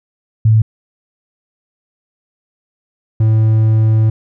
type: tone pair in turn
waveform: sine / triangle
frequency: 110 / 110 Hz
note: A2 / A2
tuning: 0 / 0 cents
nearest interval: unison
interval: 0 cents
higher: neither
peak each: -6 dBFS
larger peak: neither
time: 0.45-0.62 / 3.2-4.1 s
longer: second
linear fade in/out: 5 ms
effects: none